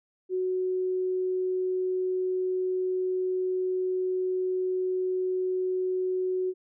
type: tone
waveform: sine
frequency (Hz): 370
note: F#4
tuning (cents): 0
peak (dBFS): -25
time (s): 0.29-6.54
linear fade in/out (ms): 50
effects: none